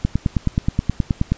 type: click train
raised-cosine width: 5 ms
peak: -4 dBFS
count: 13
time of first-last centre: 0.05-1.32 s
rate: 9.45 Hz
effects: pink hiss -45 dBFS RMS until 1.37 s + resampled to 16000 Hz